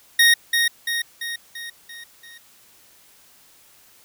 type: tone with echo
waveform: 25% pulse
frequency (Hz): 1864.7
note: A#6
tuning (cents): 0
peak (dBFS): -8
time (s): 0.19-0.34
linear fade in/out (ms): 5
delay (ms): 340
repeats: 6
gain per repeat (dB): -5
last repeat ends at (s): 2.38
effects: white hiss -53 dBFS RMS until 4.04 s